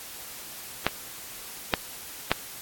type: clicks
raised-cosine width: 0.3 ms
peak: -4 dBFS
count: 3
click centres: 0.866 / 1.738 / 2.316 s
effects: white hiss -41 dBFS RMS until 2.61 s + AAC 64 kbps